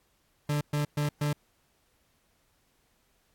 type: tone bursts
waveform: 40% pulse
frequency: 147.3 Hz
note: D3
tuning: 6 cents sharp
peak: -25 dBFS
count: 4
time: 0.49-1.33 s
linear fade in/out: 5 ms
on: 120 ms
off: 120 ms
effects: pink hiss -70 dBFS RMS until 3.34 s + AAC 64 kbps